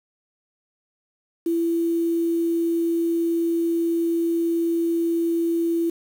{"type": "tone with quantisation", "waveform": "sine", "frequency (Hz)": 335.2, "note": "E4", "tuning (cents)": 29, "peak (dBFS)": -19, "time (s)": [1.46, 5.9], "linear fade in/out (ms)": 5, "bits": 7, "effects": []}